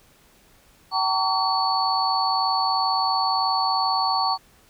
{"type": "tone cluster", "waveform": "sine", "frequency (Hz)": [766, 909, 1134, 4449], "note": ["G5", "A#5", "C#6", "C#8"], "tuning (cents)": [-40, -44, 39, 5], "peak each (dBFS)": -25, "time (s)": [0.91, 4.38], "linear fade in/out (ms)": 50, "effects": ["pink hiss -56 dBFS RMS until 4.69 s"]}